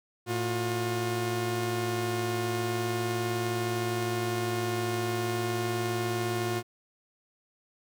sawtooth tone pair together, 112.45 / 357 Hz, A2 / F4, +38 / +38 cents, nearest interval octave + minor sixth, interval 2000 cents, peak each -28 / -26 dBFS, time 0.26-6.63 s, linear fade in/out 50 ms, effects none

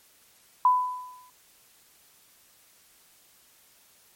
sine tone with exponential decay, 1000 Hz, B5, 21 cents sharp, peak -14 dBFS, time 0.65-1.3 s, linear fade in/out 2 ms, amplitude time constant 140 ms, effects white hiss -59 dBFS RMS until 4.15 s + MP3 64 kbps

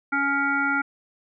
harmonic tone, 280 Hz, C#4, 18 cents sharp, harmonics 1 / 3 / 5 / 7 / 8, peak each -28 / -30 / -22 / -34 / -32 dBFS, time 0.12-0.82 s, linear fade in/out 10 ms, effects none

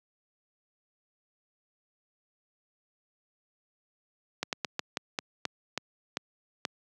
slowing click train, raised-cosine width 0.2 ms, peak -12 dBFS, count 10, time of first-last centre 4.43-6.652 s, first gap 98 ms, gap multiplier 1.22, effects high-pass 150 Hz 12 dB/octave

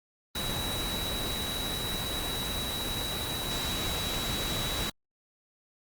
sine tone in noise, 3898 Hz, B7, 23 cents flat, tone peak -34 dBFS, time 0.35-4.9 s, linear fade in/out 5 ms, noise pink, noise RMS -33 dBFS, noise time 0.35-4.9 s, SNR -4 dB, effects Opus 32 kbps

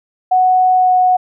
sine tone with pitch glide, 740 to 734.9 Hz, F#5 to F#5, 0 to -12 cents, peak -8 dBFS, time 0.31-1.17 s, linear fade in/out 10 ms, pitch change -12 cents, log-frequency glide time 0.75-0.93 s, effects none

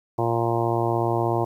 harmonic tone, 116.54 Hz, A#2, in tune, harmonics 1 / 2 / 3 / 4 / 5 / 6 / 7 / 8 / 9, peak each -26 / -35 / -25 / -31 / -31 / -28 / -31 / -30 / -34 dBFS, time 0.18-1.45 s, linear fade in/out 10 ms, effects 9-bit

